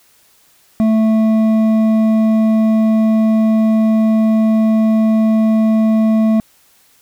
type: tone with hard clipping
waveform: sine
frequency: 220 Hz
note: A3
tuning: in tune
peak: -11 dBFS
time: 0.8-6.4 s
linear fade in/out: 0 ms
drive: 7 dB
effects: white hiss -52 dBFS RMS until 7.01 s